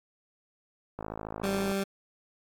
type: click train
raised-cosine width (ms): 1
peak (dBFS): -22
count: 40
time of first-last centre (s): 0.99-1.715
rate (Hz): 53.8
type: tone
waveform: 20% pulse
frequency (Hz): 196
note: G3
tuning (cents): 0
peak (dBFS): -23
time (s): 1.43-1.84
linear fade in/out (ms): 10
effects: AAC 64 kbps